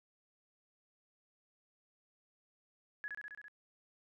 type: tone with echo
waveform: sine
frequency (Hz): 1686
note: G#6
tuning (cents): +26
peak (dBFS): -38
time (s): 3.04-3.08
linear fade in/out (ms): 0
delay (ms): 67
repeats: 6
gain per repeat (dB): -2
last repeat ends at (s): 3.482
effects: none